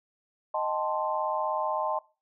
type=chord; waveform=sine; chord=A half-diminished seventh; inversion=second; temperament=equal; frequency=622.3 / 784 / 880 / 1046.5 Hz; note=Eb5 / G5 / A5 / C6; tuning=0 / 0 / 0 / 0 cents; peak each=-31 / -35 / -31 / -32 dBFS; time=0.54-1.99 s; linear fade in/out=5 ms; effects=noise-tail reverb RT60 0.3 s tail -20 dB re dry